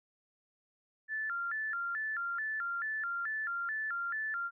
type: tone with vibrato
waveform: sine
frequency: 1558 Hz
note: G6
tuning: 11 cents flat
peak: -33 dBFS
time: 1.08-4.51 s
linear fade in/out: 50 ms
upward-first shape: square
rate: 2.3 Hz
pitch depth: 200 cents each way
effects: none